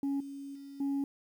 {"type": "tone with level steps", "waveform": "sine", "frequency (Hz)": 278.1, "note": "C#4", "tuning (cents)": 6, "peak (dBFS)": [-27, -40, -44, -27], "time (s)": [0.03, 1.04], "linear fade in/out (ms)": 2, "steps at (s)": [0.2, 0.55, 0.8], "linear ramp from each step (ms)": 5, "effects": ["tanh soft clip ceiling -28 dBFS", "10-bit"]}